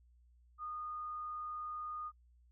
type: tone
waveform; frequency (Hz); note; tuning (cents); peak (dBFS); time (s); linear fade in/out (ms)
sine; 1228; D#6; -23; -40; 0.58-2.12; 50
effects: noise-tail reverb RT60 0.1 s tail -26 dB re dry + added 60 Hz sine -63 dBFS peak until 2.51 s